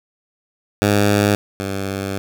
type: tone pair in turn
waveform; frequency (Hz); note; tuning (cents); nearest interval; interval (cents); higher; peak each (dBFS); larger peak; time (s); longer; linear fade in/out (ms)
10% pulse; 102.5 / 97.62; G#2 / G2; -22 / -7; minor second; 85; first; -5 / -14; first; 0.82-1.35 / 1.6-2.18; second; 0
effects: none